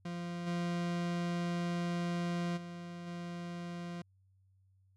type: tone with level steps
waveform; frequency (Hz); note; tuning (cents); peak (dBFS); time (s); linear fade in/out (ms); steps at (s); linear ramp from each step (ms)
40% pulse; 173.4; F3; -12; -37 / -32 / -42 / -39; 0.05-4.02; 5; 0.46 / 2.56 / 3.06; 20
effects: added 95 Hz sine -65 dBFS peak until 4.96 s + low-pass 6000 Hz 12 dB/octave